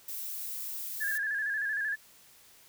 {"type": "noise", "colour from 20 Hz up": "violet", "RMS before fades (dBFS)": -38, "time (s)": [0.08, 1.18], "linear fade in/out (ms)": 5}
{"type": "tone with vibrato", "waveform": "sine", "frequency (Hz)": 1680, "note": "G#6", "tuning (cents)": 19, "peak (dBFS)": -29, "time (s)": [1, 1.96], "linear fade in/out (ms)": 20, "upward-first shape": "square", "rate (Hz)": 13, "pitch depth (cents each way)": 55}
{"effects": ["white hiss -58 dBFS RMS until 2.68 s"]}